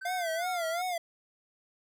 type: tone with pitch glide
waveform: triangle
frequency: 1540 to 1387.9 Hz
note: G6 to F6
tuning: -31 to -11 cents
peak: -37 dBFS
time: 0.01-0.82 s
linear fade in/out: 10 ms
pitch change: -180 cents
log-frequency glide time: 0.36-0.49 s
type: tone with vibrato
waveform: square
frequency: 690 Hz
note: F5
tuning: 21 cents flat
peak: -31 dBFS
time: 0.05-0.98 s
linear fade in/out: 5 ms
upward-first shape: sine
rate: 2.8 Hz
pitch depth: 120 cents each way
effects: none